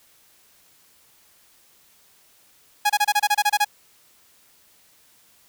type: tone bursts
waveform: sawtooth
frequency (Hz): 830.6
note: G#5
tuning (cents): 0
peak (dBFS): -12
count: 11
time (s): 2.85-3.648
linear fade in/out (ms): 10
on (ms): 48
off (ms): 27
effects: white hiss -57 dBFS RMS until 5.48 s